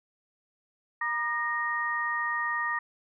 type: tone cluster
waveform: sine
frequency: 949 / 1210 / 1864 Hz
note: A#5 / D#6 / A#6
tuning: +31 / -49 / -1 cents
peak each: -35 / -32 / -29 dBFS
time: 1.01-2.79 s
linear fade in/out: 5 ms
effects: none